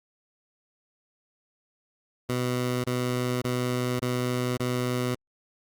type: tone bursts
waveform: 15% pulse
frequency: 124.5 Hz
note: B2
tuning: 14 cents sharp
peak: -19 dBFS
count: 5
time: 2.29-5.148 s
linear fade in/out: 5 ms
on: 550 ms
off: 27 ms
effects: Opus 48 kbps